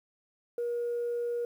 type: tone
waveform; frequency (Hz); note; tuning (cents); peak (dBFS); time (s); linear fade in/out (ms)
sine; 476.6; A#4; +38; -28; 0.58-1.45; 2
effects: tanh soft clip ceiling -26 dBFS + 10-bit